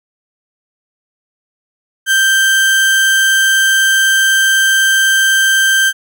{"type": "tone", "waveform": "35% pulse", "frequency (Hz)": 1568, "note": "G6", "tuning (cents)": 0, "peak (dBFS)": -7, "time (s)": [2.06, 5.93], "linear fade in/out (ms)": 50, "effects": []}